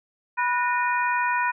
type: harmonic tone with a mistuned harmonic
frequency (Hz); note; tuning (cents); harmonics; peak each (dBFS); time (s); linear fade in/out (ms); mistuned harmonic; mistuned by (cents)
489.6; B4; -15; 2 / 3 / 4 / 5; -23 / -27 / -29 / -31; 0.37-1.52; 20; 4; -110
effects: none